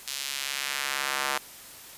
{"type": "tone with high-pass filter sweep", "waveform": "square", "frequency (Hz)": 69, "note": "C#2", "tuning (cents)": -7, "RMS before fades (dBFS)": -31, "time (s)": [0.07, 1.38], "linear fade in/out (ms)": 5, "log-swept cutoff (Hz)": [3900, 1000], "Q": 0.97, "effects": ["white hiss -46 dBFS RMS until 1.97 s", "resampled to 32000 Hz"]}